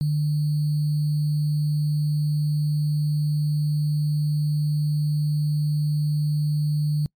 sine tone with sample-and-hold, 150 Hz, D3, 37 cents sharp, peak -19 dBFS, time 0.01-7.06 s, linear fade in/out 0 ms, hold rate 4410 Hz, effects noise-tail reverb RT60 0.1 s tail -26 dB re dry + MP3 96 kbps

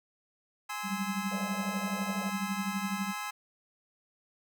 25% pulse chord, Ab augmented, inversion none, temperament just, 830.6 / 1038.3 / 1297.8 Hz, Ab5 / C6 / E6, 0 / -14 / -27 cents, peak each -36 dBFS, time 0.69-3.31 s, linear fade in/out 10 ms
sine tone with tremolo, 196 Hz, G3, in tune, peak -28 dBFS, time 0.83-3.14 s, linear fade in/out 50 ms, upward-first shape triangle, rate 12 Hz, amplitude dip 95%
white band-pass noise, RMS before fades -45 dBFS, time 1.31-2.3 s, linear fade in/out 5 ms, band 490 to 690 Hz, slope 48 dB/octave
effects none

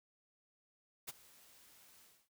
white noise with ADSR envelope, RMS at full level -42 dBFS, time 1.07-2.29 s, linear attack 19 ms, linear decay 25 ms, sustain -21 dB, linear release 270 ms, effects none

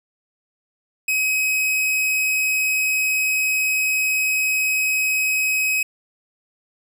45% pulse tone, 2538 Hz, D#7, 34 cents sharp, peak -18 dBFS, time 1.08-5.83 s, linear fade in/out 5 ms, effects none

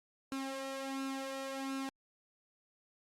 sawtooth tone with flanger, 269.4 Hz, C#4, 49 cents flat, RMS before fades -40 dBFS, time 0.32-1.89 s, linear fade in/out 0 ms, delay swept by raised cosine 0.74 to 2.14 ms, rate 1.4 Hz, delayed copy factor +0.65, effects low-pass 11000 Hz 12 dB/octave + Opus 48 kbps

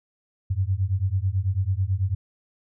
sine beating tone pair, 91.1 / 100.2 Hz, F#2 / G2, -26 / +38 cents, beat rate 9.1 Hz, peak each -24 dBFS, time 0.5-2.15 s, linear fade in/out 10 ms, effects none

